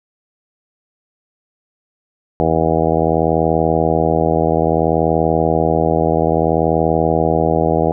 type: harmonic tone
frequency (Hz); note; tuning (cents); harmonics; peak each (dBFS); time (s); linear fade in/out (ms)
80.6; E2; -38; 1 / 2 / 3 / 4 / 5 / 6 / 7 / 8 / 9 / 10; -24 / -20 / -24 / -21 / -21 / -19 / -24 / -21 / -21 / -24; 2.4-7.92; 0
effects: none